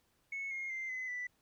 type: tone with pitch steps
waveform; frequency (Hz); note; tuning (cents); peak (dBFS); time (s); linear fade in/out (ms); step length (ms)
sine; 2200 / 2142 / 2086 / 2031 / 1978.2; C#7 / C7 / C7 / B6 / B6; -14 / +40 / -6 / +48 / +2; -36; 0.32-1.27; 5; 190
effects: tanh soft clip ceiling -34 dBFS + pink hiss -75 dBFS RMS until 1.41 s